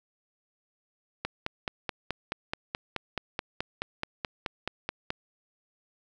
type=click train; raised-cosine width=0.3 ms; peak=-14 dBFS; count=19; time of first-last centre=1.25-5.104 s; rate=4.67 Hz; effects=none